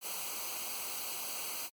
white noise with comb filter, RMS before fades -39 dBFS, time 0.01-1.7 s, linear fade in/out 50 ms, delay 0.56 ms, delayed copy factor -0.75, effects MP3 96 kbps

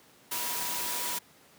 sine tone in noise, 971 Hz, B5, 30 cents flat, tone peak -40 dBFS, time 0.31-1.19 s, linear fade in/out 10 ms, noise white, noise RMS -33 dBFS, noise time 0.31-1.19 s, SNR -10 dB, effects pink hiss -58 dBFS RMS until 1.58 s + high-pass 150 Hz 12 dB/octave

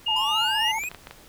sine tone with tremolo, 2841 Hz, F7, 29 cents sharp, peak -21 dBFS, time 0.06-0.72 s, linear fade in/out 10 ms, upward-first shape triangle, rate 3.7 Hz, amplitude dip 35%
sine tone with vibrato, 876 Hz, A5, 8 cents flat, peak -26 dBFS, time 0.08-0.79 s, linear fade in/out 5 ms, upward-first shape square, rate 15 Hz, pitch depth 37 cents each way
square exponential sweep, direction up, 987.8 to 2569 Hz, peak -29 dBFS, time 0.16-0.89 s, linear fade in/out 5 ms
clicks, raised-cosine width 0.3 ms, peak -22 dBFS, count 5, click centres 0.837 / 0.915 / 0.947 / 1.071 / 1.11 s
effects pink hiss -50 dBFS RMS until 1.28 s

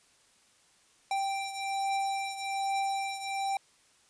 square beating tone pair, 784 / 785.2 Hz, G5 / G5, 0 / +3 cents, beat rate 1.2 Hz, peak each -32 / -37 dBFS, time 1.11-3.57 s, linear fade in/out 2 ms, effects white hiss -64 dBFS RMS until 4.09 s + resampled to 22050 Hz

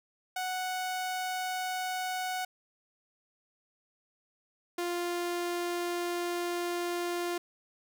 sawtooth tone pair in turn, 740 / 349.2 Hz, F#5 / F4, 0 / 0 cents, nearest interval octave + minor second, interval 1300 cents, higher first, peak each -28 / -27 dBFS, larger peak second, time 0.36-2.45 / 4.78-7.38 s, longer second, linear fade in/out 5 ms, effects none

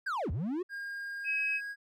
triangle linear two-way sweep, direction down then up, 1661.2 to 64.5 to 382.8 Hz, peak -29 dBFS, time 0.06-0.63 s, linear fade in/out 10 ms, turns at 0.31 s
triangle tone with pitch glide, 1617 to 1642.4 Hz, G#6 to G#6, -47 to -20 cents, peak -35 dBFS, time 0.69-1.76 s, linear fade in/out 50 ms, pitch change +27 cents, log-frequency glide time 1.2-1.41 s
sine tone, 2552 Hz, D#7, 43 cents sharp, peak -29 dBFS, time 1.24-1.61 s, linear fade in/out 50 ms
effects none

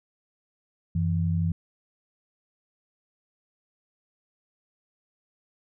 sine tone pair together, 92.5 / 164.82 Hz, F#2 / E3, 0 / 0 cents, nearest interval minor seventh, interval 1000 cents, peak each -25 dBFS, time 0.95-1.52 s, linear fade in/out 5 ms, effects none

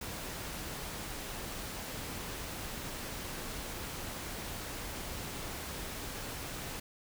pink noise, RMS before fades -41 dBFS, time 0.01-6.8 s, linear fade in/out 5 ms, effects none

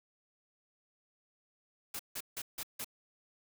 white noise bursts, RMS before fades -40 dBFS, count 5, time 1.94-2.845 s, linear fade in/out 5 ms, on 53 ms, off 160 ms, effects none

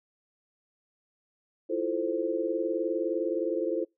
sine chord, F major seventh, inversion third, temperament equal, 329.6 / 349.2 / 440 / 523.3 Hz, E4 / F4 / A4 / C5, 0 / 0 / 0 / 0 cents, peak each -32 dBFS, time 1.69-3.85 s, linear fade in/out 20 ms, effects noise-tail reverb RT60 0.2 s tail -24 dB re dry

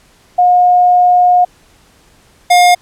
sine / square tone pair in turn, 718 / 712.6 Hz, F5 / F5, +48 / +35 cents, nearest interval unison, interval 13 cents, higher first, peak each -5 dBFS, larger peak neither, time 0.38-1.45 / 2.5-2.75 s, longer first, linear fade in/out 10 ms, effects pink hiss -48 dBFS RMS until 2.81 s + low-pass 11000 Hz 12 dB/octave

